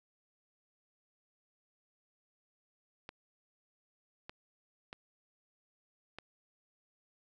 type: clicks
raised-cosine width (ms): 0.3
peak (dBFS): -28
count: 4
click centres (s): 3.091 / 4.295 / 4.929 / 6.186
effects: none